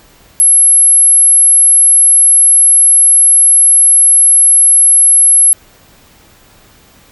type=tone; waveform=sine; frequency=11060 Hz; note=F9; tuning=18 cents flat; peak=-3 dBFS; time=0.4-5.53 s; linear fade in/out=0 ms; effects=pink hiss -44 dBFS RMS until 7.11 s